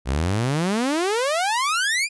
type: exponential sweep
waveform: sawtooth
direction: up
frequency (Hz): 60.1 to 2489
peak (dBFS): -16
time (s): 0.05-2.09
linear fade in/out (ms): 50
effects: resampled to 24000 Hz